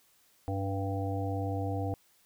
harmonic tone with a mistuned harmonic, 98 Hz, G2, in tune, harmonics 1 / 3 / 5 / 7 / 8, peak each -32 / -37 / -39 / -40 / -41 dBFS, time 0.48-1.94 s, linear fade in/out 0 ms, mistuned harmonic 3, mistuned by -22 cents, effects white hiss -66 dBFS RMS until 2.25 s

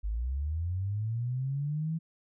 sine linear sweep, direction up, 49 to 164.81 Hz, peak -29 dBFS, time 0.03-1.99 s, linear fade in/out 20 ms, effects none

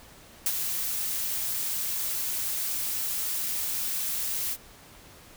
blue noise with ADSR envelope, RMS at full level -24 dBFS, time 0.46-4.57 s, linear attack 4 ms, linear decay 47 ms, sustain -6 dB, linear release 49 ms, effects pink hiss -51 dBFS RMS until 5.36 s

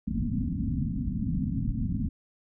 white low-pass noise, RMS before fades -29 dBFS, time 0.07-2.09 s, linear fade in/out 10 ms, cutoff 270 Hz, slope 96 dB/octave, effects none

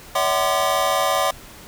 square tone cluster, 567 / 647 / 752 / 1036 / 1194 Hz, C#5 / E5 / F#5 / C6 / D6, +39 / -32 / +28 / -17 / +28 cents, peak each -25 dBFS, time 0.15-1.31 s, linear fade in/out 5 ms, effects pink hiss -42 dBFS RMS until 1.67 s

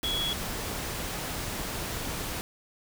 sine tone in noise, 3350 Hz, G#7, 14 cents sharp, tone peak -28 dBFS, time 0.04-0.33 s, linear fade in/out 0 ms, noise pink, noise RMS -34 dBFS, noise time 0.03-2.41 s, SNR +3 dB, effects none

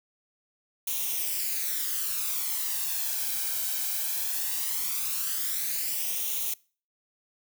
blue noise with flanger, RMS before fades -30 dBFS, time 0.87-6.54 s, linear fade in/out 5 ms, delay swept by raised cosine 0.31 to 1.3 ms, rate 0.18 Hz, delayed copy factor +0.6, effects noise-tail reverb RT60 0.4 s tail -24 dB re dry

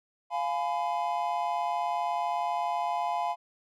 triangle chord, F diminished, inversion none, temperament just, 698.5 / 838.1 / 1005.8 Hz, F5 / Ab5 / Cb6, 0 / +16 / +31 cents, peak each -29 / -30 / -31 dBFS, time 0.3-3.36 s, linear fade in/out 50 ms, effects none

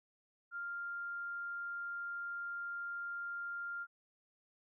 sine tone, 1396.9 Hz, F6, in tune, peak -39 dBFS, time 0.51-3.87 s, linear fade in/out 50 ms, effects none

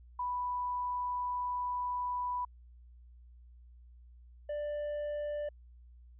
sine / triangle tone pair in turn, 987.8 / 590.2 Hz, B5 / D5, 0 / +8 cents, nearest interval major sixth, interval 892 cents, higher first, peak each -32 / -32 dBFS, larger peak neither, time 0.19-2.45 / 4.49-5.49 s, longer first, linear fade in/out 5 ms, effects added 60 Hz sine -53 dBFS peak until 6.19 s + resampled to 8000 Hz

